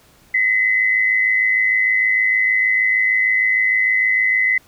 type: tone pair together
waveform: sine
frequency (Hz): 1926.5 / 2033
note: B6 / B6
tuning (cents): -44 / +50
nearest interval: minor second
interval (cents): 94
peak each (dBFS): -22 / -14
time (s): 0.34-4.58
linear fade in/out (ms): 5
effects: pink hiss -52 dBFS RMS until 4.67 s